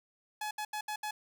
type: tone bursts at uneven times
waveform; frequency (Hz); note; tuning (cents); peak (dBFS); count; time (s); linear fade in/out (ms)
sawtooth; 848; G#5; +36; -31; 5; 0.41-0.51 / 0.58-0.65 / 0.73-0.81 / 0.88-0.96 / 1.03-1.11; 5
effects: none